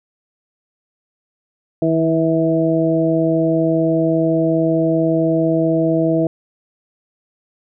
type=harmonic tone with a mistuned harmonic; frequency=162.6 Hz; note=E3; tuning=23 cents flat; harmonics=1 / 2 / 3 / 4; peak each=-20 / -16 / -22 / -19 dBFS; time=1.82-6.27 s; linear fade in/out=2 ms; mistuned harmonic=1; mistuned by=-23 cents; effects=none